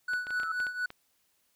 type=tone with tremolo; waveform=triangle; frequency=1480 Hz; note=F#6; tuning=in tune; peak=-25 dBFS; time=0.08-0.86 s; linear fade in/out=5 ms; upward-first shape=triangle; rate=4.2 Hz; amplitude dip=80%
type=clicks; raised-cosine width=0.3 ms; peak=-27 dBFS; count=8; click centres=0.135 / 0.269 / 0.306 / 0.4 / 0.433 / 0.602 / 0.668 / 0.904 s
type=tone with exponential growth; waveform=sine; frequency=1318.5 Hz; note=E6; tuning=in tune; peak=-27 dBFS; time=0.23-0.52 s; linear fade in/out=5 ms; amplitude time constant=62 ms
effects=white hiss -72 dBFS RMS until 1.55 s